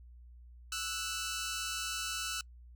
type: tone pair together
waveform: 10% pulse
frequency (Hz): 1321 / 1480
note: E6 / F#6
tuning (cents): +3 / 0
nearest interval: major second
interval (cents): 197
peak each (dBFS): -30 / -30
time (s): 0.72-2.41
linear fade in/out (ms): 2
effects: noise-tail reverb RT60 0.1 s tail -26 dB re dry + added 60 Hz sine -51 dBFS peak until 2.75 s